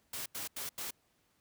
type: noise bursts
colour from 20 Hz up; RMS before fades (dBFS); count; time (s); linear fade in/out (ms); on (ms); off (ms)
white; -40; 4; 0.13-0.908; 5; 130; 86
effects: pink hiss -73 dBFS RMS until 1.4 s + high-pass 60 Hz 12 dB/octave